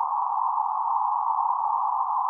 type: band-pass noise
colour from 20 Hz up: pink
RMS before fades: -25 dBFS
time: 0-2.29 s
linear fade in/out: 0 ms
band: 810 to 1100 Hz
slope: 96 dB/octave
effects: none